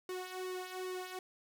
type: tone with flanger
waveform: sawtooth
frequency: 368.9 Hz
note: F#4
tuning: 5 cents flat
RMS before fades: -42 dBFS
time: 0.09-1.19 s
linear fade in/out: 2 ms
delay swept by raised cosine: 1.2 to 2.6 ms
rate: 2.5 Hz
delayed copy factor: -0.75
effects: none